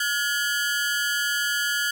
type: ring-modulated tone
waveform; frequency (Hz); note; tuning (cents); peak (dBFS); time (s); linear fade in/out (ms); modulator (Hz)
sawtooth; 1556; G6; -13; -16; 0-1.91; 5; 130
effects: none